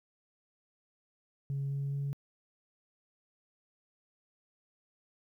sine tone with pitch steps, 138.59 / 139.47 / 140.36 Hz, C#3 / C#3 / C#3, 0 / +11 / +22 cents, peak -30 dBFS, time 1.5-2.13 s, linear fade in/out 0 ms, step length 210 ms, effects tanh soft clip ceiling -29 dBFS + 12-bit

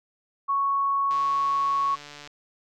sine tone, 1108.7 Hz, C#6, in tune, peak -21 dBFS, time 0.48-1.96 s, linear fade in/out 20 ms
click train, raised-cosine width 0.2 ms, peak -25 dBFS, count 171, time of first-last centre 1.11-2.274 s, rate 146 Hz
effects none

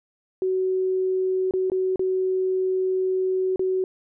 sine tone with dropouts, 374.4 Hz, F#4, 20 cents sharp, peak -20 dBFS, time 0.42-3.84 s, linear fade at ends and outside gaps 1 ms, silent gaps 1.51-1.537 / 1.7-1.718 / 1.959-1.994 / 3.56-3.594 s, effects none

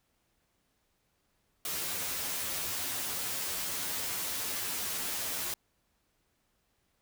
white noise with comb filter, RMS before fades -35 dBFS, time 1.65-5.54 s, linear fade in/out 2 ms, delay 11 ms, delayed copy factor +0.9, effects pink hiss -75 dBFS RMS until 7.01 s

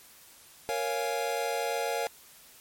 square chord, Bb minor seventh, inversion none, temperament equal, 466.2 / 554.4 / 698.5 / 830.6 Hz, Bb4 / Db5 / F5 / Ab5, 0 / 0 / 0 / 0 cents, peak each -34 / -35 / -35 / -36 dBFS, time 0.69-2.07 s, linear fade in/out 0 ms, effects white hiss -54 dBFS RMS until 2.6 s + MP3 64 kbps

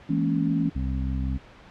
sine chord, A# half-diminished seventh, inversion second, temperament equal with one note detuned, 164.81 / 212.1 / 233.1 / 277.2 Hz, E3 / G#3 / A#3 / C#4, 0 / +37 / 0 / 0 cents, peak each -25 / -29 / -30 / -25 dBFS, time 0.09-0.7 s, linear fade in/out 10 ms
harmonic tone, 65.4 Hz, C2, in tune, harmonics 1 / 2 / 3 / 4, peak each -26 / -32 / -34 / -34 dBFS, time 0.75-1.38 s, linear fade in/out 10 ms
effects pink hiss -49 dBFS RMS until 1.7 s + low-pass 3000 Hz 12 dB/octave

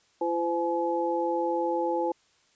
sine tone cluster, 340 / 512 / 851 Hz, F4 / C5 / G#5, -46 / -38 / +42 cents, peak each -29 dBFS, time 0.21-2.12 s, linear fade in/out 5 ms, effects white hiss -65 dBFS RMS until 2.55 s + resampled to 16000 Hz

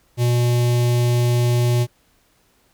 square tone with notch filter, 121.1 Hz, B2, 34 cents flat, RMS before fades -17 dBFS, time 0.17-1.87 s, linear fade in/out 50 ms, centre 1400 Hz, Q 0.98, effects pink hiss -60 dBFS RMS until 2.73 s

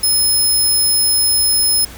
5% pulse tone, 5160 Hz, E8, 38 cents flat, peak -6 dBFS, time 0.03-1.85 s, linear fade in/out 5 ms, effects added 60 Hz sine -38 dBFS peak until 1.97 s + pink hiss -36 dBFS RMS until 1.97 s

